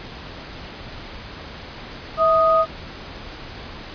sine tone pair together, 649.3 / 1245 Hz, E5 / D#6, -26 / +1 cents, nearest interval major seventh, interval 1127 cents, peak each -16 dBFS, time 2.17-2.66 s, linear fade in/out 50 ms, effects pink hiss -36 dBFS RMS until 3.94 s + resampled to 11025 Hz

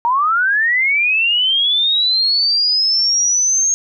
sine linear sweep, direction up, 919 to 6520 Hz, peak -12 dBFS, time 0.05-3.74 s, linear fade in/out 0 ms, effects none

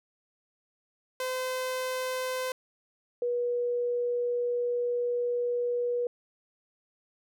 sawtooth / sine tone pair in turn, 513 / 484.2 Hz, C5 / B4, -34 / -34 cents, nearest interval minor second, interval 100 cents, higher first, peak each -26 dBFS, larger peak neither, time 1.2-2.52 / 3.22-6.07 s, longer second, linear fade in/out 2 ms, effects none

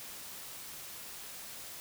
silence, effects white hiss -46 dBFS RMS until 1.8 s

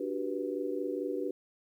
sine chord, G major seventh, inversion second, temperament just, 294 / 367.5 / 392 / 490 Hz, D4 / F#4 / G4 / B4, +2 / -12 / 0 / -14 cents, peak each -37 / -37 / -37 / -37 dBFS, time 0-1.31 s, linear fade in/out 5 ms, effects 11-bit

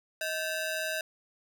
sawtooth ring-modulated tone, 1096 Hz, C#6, 20 cents flat, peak -24 dBFS, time 0.21-1.01 s, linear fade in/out 2 ms, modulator 462 Hz, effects none

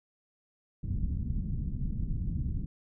pink low-pass noise, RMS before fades -32 dBFS, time 0.83-2.66 s, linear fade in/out 5 ms, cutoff 200 Hz, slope 24 dB/octave, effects none

